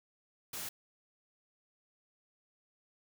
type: noise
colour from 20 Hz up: white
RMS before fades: -41 dBFS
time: 0.53-0.69 s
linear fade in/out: 5 ms
effects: none